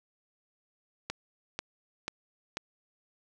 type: click train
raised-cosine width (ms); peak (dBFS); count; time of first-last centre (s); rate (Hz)
0.2; -16; 4; 1.1-2.571; 2.04
effects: none